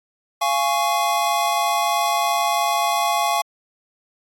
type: chord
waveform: square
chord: Db major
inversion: first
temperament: just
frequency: 693 / 831.5 / 1108.7 Hz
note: F5 / Ab5 / Db6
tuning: -14 / +2 / 0 cents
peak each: -23 dBFS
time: 0.41-3.42 s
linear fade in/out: 10 ms
effects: AAC 48 kbps